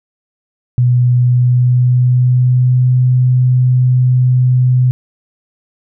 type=tone with pitch glide; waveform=sine; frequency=123.47 to 126.43 Hz; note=B2 to B2; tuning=0 to +41 cents; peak=-7 dBFS; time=0.78-4.91 s; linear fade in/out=0 ms; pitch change=+41 cents; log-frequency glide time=1.16-2.93 s; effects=none